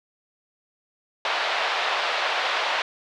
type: band-pass noise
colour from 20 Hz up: pink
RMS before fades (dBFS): -25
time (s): 1.25-2.82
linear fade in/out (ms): 2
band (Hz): 610 to 4000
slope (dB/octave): 24
effects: none